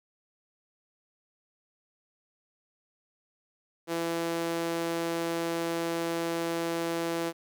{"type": "tone with high-pass filter", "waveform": "sawtooth", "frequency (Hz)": 167.5, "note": "E3", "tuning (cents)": 28, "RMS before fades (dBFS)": -31, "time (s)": [3.87, 7.33], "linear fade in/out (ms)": 50, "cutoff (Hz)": 370, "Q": 1.7, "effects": []}